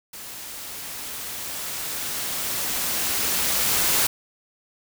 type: noise with level ramp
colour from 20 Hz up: white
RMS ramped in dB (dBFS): -38 to -20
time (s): 0.13-4.07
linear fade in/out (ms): 5
effects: none